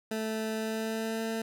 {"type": "tone with pitch glide", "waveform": "20% pulse", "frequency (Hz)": [219.6, 224.2], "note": ["A3", "A3"], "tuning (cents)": [-3, 33], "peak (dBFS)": -26, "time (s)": [0.11, 1.42], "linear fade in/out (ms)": 5, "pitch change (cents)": 36, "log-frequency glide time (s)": [0.56, 1.25], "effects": []}